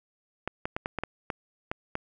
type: clicks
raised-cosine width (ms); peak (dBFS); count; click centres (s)
0.5; -15; 9; 0.476 / 0.655 / 0.765 / 0.859 / 0.987 / 1.036 / 1.302 / 1.715 / 1.954
effects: none